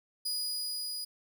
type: tone with level ramp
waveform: sawtooth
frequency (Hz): 4920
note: D#8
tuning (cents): -20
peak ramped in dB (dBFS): -28 to -33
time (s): 0.25-1.05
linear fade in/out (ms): 10
effects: none